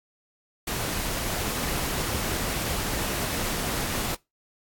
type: noise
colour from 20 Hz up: pink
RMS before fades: -29 dBFS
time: 0.67-4.15 s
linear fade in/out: 5 ms
effects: noise-tail reverb RT60 0.2 s tail -21 dB re dry + AAC 64 kbps